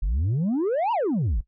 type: exponential two-way sweep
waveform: sine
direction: up then down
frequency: 41.2 to 987.8 to 41.2 Hz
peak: -18 dBFS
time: 0.02-1.41 s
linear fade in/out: 10 ms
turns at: 0.92 s
effects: noise-tail reverb RT60 0.1 s tail -18 dB re dry + tanh soft clip ceiling -20 dBFS